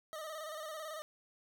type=tone with vibrato; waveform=25% pulse; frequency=622.3 Hz; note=D#5; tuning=in tune; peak=-38 dBFS; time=0.13-1.02 s; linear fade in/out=0 ms; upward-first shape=square; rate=18 Hz; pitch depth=48 cents each way; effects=none